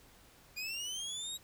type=linear sweep; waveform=25% pulse; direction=up; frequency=2428 to 3841 Hz; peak=-34 dBFS; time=0.56-1.38 s; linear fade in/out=20 ms; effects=pink hiss -61 dBFS RMS until 1.43 s